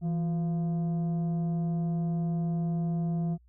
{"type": "tone with frequency modulation", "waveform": "sine", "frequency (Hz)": 166.2, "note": "E3", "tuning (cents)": 15, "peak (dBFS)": -25, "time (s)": [0.01, 3.38], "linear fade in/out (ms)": 50, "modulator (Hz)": 526, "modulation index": 0.27, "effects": ["tanh soft clip ceiling -23 dBFS", "added 60 Hz sine -57 dBFS peak until 3.48 s"]}